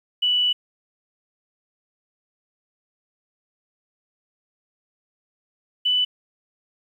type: tone pair in turn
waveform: sine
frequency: 2960 / 2986 Hz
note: F#7 / F#7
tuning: 0 / +15 cents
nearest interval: unison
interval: 15 cents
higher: second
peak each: -17 dBFS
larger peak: neither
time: 0.22-0.53 / 5.85-6.05 s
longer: first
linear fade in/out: 10 ms
effects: 9-bit